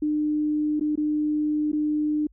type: tone with dropouts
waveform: sine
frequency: 301.5 Hz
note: D4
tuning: 46 cents sharp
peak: -21 dBFS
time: 0.02-2.27 s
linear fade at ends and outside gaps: 5 ms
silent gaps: 0.797-0.809 / 0.956-0.975 / 1.718-1.729 s
effects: added 50 Hz sine -53 dBFS peak until 2.32 s